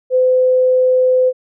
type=tone; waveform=sine; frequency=510 Hz; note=C5; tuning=44 cents flat; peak=-9 dBFS; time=0.1-1.33 s; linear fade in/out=50 ms; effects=none